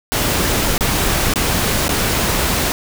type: noise with dropouts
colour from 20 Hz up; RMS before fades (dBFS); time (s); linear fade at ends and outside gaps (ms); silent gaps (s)
pink; -17; 0.12-2.72; 0; 0.779-0.808 / 1.337-1.358 / 1.881-1.892
effects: none